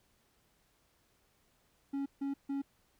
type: tone bursts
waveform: triangle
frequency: 277.2 Hz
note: C#4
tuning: in tune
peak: -31 dBFS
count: 3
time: 1.93-2.62 s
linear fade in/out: 10 ms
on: 130 ms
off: 150 ms
effects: pink hiss -72 dBFS RMS until 2.99 s